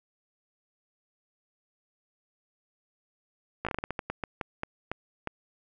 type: slowing click train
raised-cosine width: 0.5 ms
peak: -16 dBFS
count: 15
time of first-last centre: 3.65-5.273 s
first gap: 16 ms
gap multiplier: 1.27
effects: none